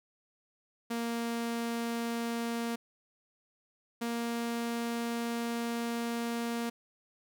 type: tone pair in turn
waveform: sawtooth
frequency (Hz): 233.1 / 234.1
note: A#3 / A#3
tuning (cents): 0 / +8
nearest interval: unison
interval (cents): 8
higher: second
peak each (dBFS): -28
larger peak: neither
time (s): 0.9-2.76 / 4.01-6.7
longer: second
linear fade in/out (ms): 10
effects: none